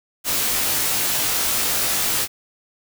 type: noise with comb filter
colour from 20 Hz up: white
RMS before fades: -21 dBFS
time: 0.24-2.28 s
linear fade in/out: 50 ms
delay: 19 ms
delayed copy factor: -0.85
effects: none